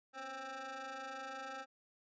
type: ring-modulated tone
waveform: 25% pulse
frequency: 261.8 Hz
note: C4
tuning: 1 cent sharp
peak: -37 dBFS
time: 0.13-1.66 s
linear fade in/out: 50 ms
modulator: 1060 Hz
effects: resampled to 16000 Hz